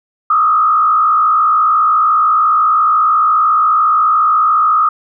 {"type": "tone with frequency modulation", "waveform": "sine", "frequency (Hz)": 1247, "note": "D#6", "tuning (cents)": 3, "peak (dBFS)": -8, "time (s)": [0.3, 4.89], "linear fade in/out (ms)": 5, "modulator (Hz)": 57.1, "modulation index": 0.91, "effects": []}